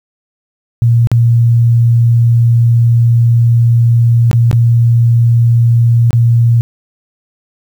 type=tone with dropouts; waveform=sine; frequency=117.3 Hz; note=A#2; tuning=11 cents sharp; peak=-5 dBFS; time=0.82-6.61 s; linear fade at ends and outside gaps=0 ms; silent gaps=1.072-1.116 / 4.313-4.33 / 4.513-4.529 / 6.107-6.13 s; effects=7-bit